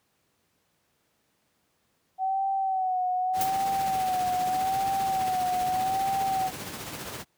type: tone with vibrato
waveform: sine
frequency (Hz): 755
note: F#5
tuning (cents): +35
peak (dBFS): -24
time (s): 2.18-6.51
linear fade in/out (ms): 50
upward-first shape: sine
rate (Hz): 0.82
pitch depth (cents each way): 54
type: noise with tremolo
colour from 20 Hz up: pink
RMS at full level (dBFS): -35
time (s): 3.33-7.25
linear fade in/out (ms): 50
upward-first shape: triangle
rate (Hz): 15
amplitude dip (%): 45
type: noise with exponential decay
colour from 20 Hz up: blue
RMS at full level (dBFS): -26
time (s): 3.41-3.55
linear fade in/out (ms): 2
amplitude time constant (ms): 30
effects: pink hiss -71 dBFS RMS until 7.37 s + high-pass 100 Hz 12 dB/octave